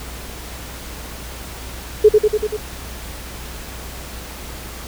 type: tone with echo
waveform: sine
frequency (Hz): 425.7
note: G#4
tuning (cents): +43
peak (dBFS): -4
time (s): 2.04-2.09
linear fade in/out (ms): 10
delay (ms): 96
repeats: 5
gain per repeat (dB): -3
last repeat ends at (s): 2.57
effects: added 60 Hz sine -34 dBFS peak until 4.87 s + pink hiss -34 dBFS RMS until 4.87 s